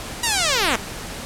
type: linear sweep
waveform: 5% pulse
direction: down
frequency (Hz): 974 to 207.7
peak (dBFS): -6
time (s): 0.23-0.76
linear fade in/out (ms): 5
effects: pink hiss -32 dBFS RMS until 1.25 s + low-pass 11000 Hz 12 dB/octave